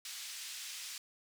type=band-pass noise; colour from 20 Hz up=white; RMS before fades=-45 dBFS; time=0.05-0.98 s; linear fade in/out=2 ms; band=2300 to 7000 Hz; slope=12 dB/octave; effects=none